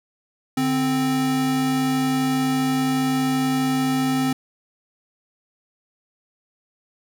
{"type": "tone pair together", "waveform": "square", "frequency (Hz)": [146.53, 261.6], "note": ["D3", "C4"], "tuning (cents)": [-4, 0], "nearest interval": "minor seventh", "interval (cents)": 1004, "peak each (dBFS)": [-29, -20], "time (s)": [0.57, 4.33], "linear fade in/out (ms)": 5, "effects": []}